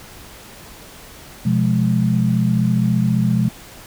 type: chord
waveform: sine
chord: F diminished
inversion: second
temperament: just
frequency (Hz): 125.72 / 174.61 / 209.5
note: Cb3 / F3 / Ab3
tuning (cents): +31 / 0 / +15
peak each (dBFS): -18 / -19 / -18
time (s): 1.45-3.49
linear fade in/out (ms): 10
effects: pink hiss -40 dBFS RMS until 3.86 s